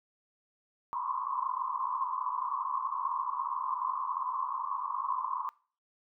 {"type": "band-pass noise", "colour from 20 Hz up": "pink", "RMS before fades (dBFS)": -34, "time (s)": [0.93, 5.49], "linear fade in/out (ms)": 0, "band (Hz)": [1000, 1100], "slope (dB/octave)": 96, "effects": ["noise-tail reverb RT60 0.4 s tail -21 dB re dry"]}